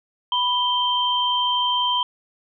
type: tone pair together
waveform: sine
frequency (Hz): 988 / 3137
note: B5 / G7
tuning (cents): 0 / +1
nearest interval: octave + minor sixth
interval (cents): 2001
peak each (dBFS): -21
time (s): 0.32-2.03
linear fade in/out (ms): 2
effects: none